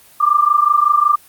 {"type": "tone pair together", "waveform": "sine", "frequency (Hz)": [1174.7, 1200.1], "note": ["D6", "D6"], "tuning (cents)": [0, 37], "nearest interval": "unison", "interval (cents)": 37, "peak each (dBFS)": -13, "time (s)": [0.2, 1.16], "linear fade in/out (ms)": 10, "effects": ["white hiss -46 dBFS RMS until 1.28 s", "Opus 32 kbps"]}